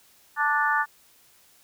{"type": "harmonic tone", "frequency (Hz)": 293.7, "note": "D4", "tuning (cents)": 0, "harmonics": [3, 4, 5, 6], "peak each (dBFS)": [-26, -26, -26, -26], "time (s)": [0.36, 0.86], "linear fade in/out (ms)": 50, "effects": ["white hiss -58 dBFS RMS until 1.63 s"]}